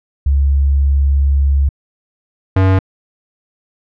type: tone pair in turn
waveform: sine / square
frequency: 69.5 / 94.8 Hz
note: C#2 / F#2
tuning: +5 / +43 cents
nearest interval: perfect fourth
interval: 538 cents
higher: second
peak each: -9 dBFS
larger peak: neither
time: 0.26-1.69 / 2.56-2.79 s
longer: first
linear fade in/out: 5 ms
effects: low-pass 2000 Hz 12 dB/octave